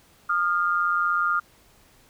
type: tone pair together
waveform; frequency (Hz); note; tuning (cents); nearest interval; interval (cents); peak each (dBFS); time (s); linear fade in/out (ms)
sine; 1223.9 / 1400; D#6 / F6; -29 / +4; major second; 233; -23; 0.29-1.4; 10
effects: pink hiss -57 dBFS RMS until 2.09 s